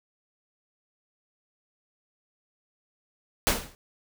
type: noise with exponential decay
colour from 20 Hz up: pink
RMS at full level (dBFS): -18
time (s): 3.47-3.75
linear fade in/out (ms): 0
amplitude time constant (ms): 60
effects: none